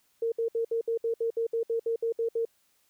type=tone bursts; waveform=sine; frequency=458.9 Hz; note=A#4; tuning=27 cents flat; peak=-25 dBFS; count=14; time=0.22-2.452 s; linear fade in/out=5 ms; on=100 ms; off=64 ms; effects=white hiss -69 dBFS RMS until 2.89 s